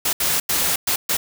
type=noise bursts at uneven times; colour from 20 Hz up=white; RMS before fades=-20 dBFS; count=5; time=0.05-0.13 / 0.2-0.4 / 0.49-0.76 / 0.87-0.96 / 1.09-1.17 s; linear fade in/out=5 ms; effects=none